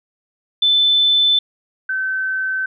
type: tone pair in turn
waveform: sine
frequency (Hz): 3520 / 1534.8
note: A7 / G6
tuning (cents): 0 / -37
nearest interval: octave + major second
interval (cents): 1437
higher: first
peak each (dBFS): -11 / -18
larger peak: first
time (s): 0.62-1.39 / 1.89-2.66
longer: neither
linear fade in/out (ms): 5
effects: none